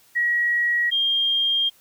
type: tone pair in turn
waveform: sine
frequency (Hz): 1909 / 3211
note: A#6 / G7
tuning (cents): +41 / +41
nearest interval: major sixth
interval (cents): 900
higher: second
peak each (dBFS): -18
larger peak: neither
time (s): 0.15-0.91 / 0.91-1.7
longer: second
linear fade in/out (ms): 20
effects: white hiss -56 dBFS RMS until 1.8 s